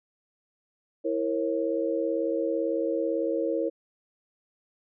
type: chord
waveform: sine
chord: A# diminished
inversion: second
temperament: equal with one note detuned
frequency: 329.6 / 466.2 / 544.2 Hz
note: E4 / A#4 / C#5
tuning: 0 / 0 / -32 cents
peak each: -29 dBFS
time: 1.04-3.7 s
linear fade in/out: 20 ms
effects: none